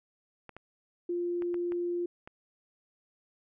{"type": "clicks", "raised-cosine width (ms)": 0.5, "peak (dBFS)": -30, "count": 6, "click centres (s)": [0.493, 0.566, 1.422, 1.543, 1.721, 2.275]}
{"type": "tone", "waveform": "sine", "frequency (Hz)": 349.2, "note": "F4", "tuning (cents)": 0, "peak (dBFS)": -29, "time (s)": [1.09, 2.06], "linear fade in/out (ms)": 5}
{"effects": []}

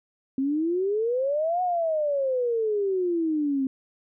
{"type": "exponential two-way sweep", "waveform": "sine", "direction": "up then down", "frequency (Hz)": [261.6, 737, 261.6], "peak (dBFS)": -22, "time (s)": [0.38, 3.67], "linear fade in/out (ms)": 2, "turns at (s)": 1.62, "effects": []}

